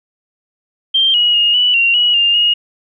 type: tone with pitch steps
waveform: sine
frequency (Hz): 3164 / 2904 / 2855 / 2958 / 2758 / 2918 / 2804 / 2869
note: G7 / F#7 / F7 / F#7 / F7 / F#7 / F7 / F7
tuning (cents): +15 / -33 / +37 / -1 / -22 / -25 / +6 / +46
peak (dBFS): -9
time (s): 0.94-2.54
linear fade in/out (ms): 10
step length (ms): 200
effects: none